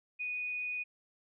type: tone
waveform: sine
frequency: 2477 Hz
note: D#7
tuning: 8 cents flat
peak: -34 dBFS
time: 0.19-0.84 s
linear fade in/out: 20 ms
effects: none